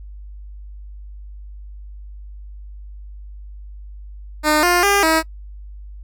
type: tone with pitch steps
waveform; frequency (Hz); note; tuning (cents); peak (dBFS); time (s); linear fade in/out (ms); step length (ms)
10% pulse; 304.2 / 352.7 / 402.1 / 320.6; D#4 / F4 / G4 / E4; -39 / +17 / +44 / -48; -5; 4.43-5.23; 50; 200
effects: noise-tail reverb RT60 0.1 s tail -24 dB re dry + added 50 Hz sine -33 dBFS peak until 6.03 s